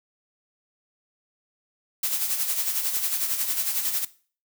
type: noise with tremolo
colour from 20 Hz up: blue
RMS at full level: -24 dBFS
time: 2.03-4.05 s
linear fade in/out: 5 ms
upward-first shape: sine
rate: 11 Hz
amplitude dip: 55%
effects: noise-tail reverb RT60 0.4 s tail -18 dB re dry